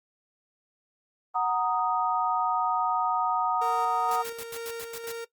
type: chord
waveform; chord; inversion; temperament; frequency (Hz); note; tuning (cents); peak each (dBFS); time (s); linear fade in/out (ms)
sine; D# minor; first; equal; 740 / 932.3 / 1244.5; F#5 / A#5 / D#6; 0 / 0 / 0; -28; 1.34-4.23; 20
type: tone with tremolo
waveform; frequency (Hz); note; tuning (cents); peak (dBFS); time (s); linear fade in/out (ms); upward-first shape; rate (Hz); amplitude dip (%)
45% pulse; 462.6; A#4; -13; -33; 3.61-5.25; 10; square; 2.1; 35
type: noise bursts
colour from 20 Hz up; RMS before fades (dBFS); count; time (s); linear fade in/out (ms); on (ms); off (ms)
white; -39; 8; 4.11-5.118; 2; 49; 88
effects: noise-tail reverb RT60 0.1 s tail -18 dB re dry + Opus 24 kbps